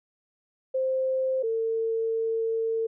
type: tone pair in turn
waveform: sine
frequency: 523.3 / 451 Hz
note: C5 / A4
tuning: 0 / +43 cents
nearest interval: minor third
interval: 257 cents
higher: first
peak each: -23 / -24 dBFS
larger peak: first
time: 0.74-1.43 / 1.43-2.87 s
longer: second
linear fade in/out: 10 ms
effects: none